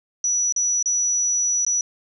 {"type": "tone with dropouts", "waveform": "sine", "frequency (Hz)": 5890, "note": "F#8", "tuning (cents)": -9, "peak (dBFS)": -18, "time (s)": [0.24, 1.81], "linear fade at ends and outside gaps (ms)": 2, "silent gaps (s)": [[0.524, 0.562], [0.827, 0.858], [1.65, 1.665]], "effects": []}